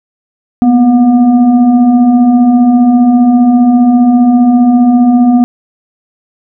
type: tone with frequency modulation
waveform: sine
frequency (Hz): 246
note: B3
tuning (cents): -7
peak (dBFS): -3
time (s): 0.62-5.44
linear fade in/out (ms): 0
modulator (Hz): 477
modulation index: 0.52
effects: none